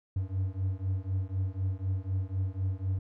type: beating tone pair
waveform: triangle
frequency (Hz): 93.1 / 97.1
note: F#2 / G2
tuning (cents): +11 / -16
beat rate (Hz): 4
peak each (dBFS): -30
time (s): 0.16-2.99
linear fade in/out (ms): 5
effects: none